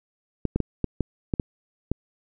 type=clicks; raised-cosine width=3 ms; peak=-10 dBFS; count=8; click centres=0.453 / 0.56 / 0.603 / 0.843 / 1.007 / 1.338 / 1.398 / 1.916 s; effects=none